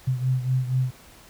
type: beating tone pair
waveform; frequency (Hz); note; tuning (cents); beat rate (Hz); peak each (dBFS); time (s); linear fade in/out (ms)
sine; 127.8 / 132; C3 / C3; -40 / +16; 4.2; -22 / -27; 0.07-0.91; 10
effects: pink hiss -50 dBFS RMS until 1.29 s